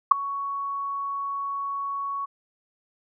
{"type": "tone with ADSR envelope", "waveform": "sine", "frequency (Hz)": 1115, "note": "C#6", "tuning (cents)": 10, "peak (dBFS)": -5, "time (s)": [0.11, 2.26], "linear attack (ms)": 8, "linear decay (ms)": 5, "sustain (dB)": -22, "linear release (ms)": 16, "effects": []}